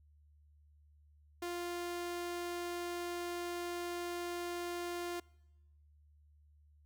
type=tone; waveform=sawtooth; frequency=349.2 Hz; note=F4; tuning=in tune; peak=-34 dBFS; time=1.42-5.2 s; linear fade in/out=5 ms; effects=noise-tail reverb RT60 1.0 s tail -25 dB re dry + added 74 Hz sine -62 dBFS peak until 6.85 s